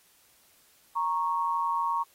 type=tone pair together; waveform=sine; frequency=932.7 / 1104 Hz; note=A#5 / C#6; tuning=+1 / -7 cents; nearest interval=minor third; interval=292 cents; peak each=-28 dBFS; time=0.95-2.04 s; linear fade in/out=20 ms; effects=white hiss -62 dBFS RMS until 2.14 s + AAC 48 kbps